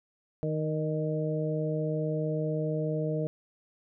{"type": "harmonic tone with a mistuned harmonic", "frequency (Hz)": 155.56, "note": "D#3", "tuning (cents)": 0, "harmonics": [1, 2, 3, 4], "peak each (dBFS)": [-30, -36, -33, -35], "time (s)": [0.43, 3.27], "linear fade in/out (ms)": 0, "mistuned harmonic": 4, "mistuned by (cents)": -17, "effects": []}